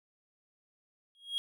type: tone with exponential growth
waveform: triangle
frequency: 3279 Hz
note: G#7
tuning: 23 cents flat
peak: -26 dBFS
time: 1.15-1.38 s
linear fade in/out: 0 ms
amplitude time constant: 50 ms
effects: none